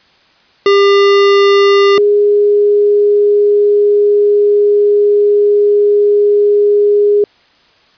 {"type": "tone pair in turn", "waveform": ["square", "sine"], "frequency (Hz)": [399.9, 412.1], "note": ["G4", "G#4"], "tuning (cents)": [35, -13], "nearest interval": "minor second", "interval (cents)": 52, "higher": "second", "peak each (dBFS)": -6, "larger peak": "neither", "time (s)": [[0.66, 1.98], [1.98, 7.24]], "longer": "second", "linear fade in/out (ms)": 2, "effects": ["white hiss -49 dBFS RMS until 7.97 s", "resampled to 11025 Hz"]}